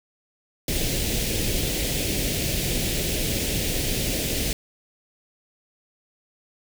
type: band-stop noise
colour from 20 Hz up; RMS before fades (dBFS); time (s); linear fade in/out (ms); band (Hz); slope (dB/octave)
pink; -25; 0.68-4.53; 2; 580 to 2200; 24
effects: none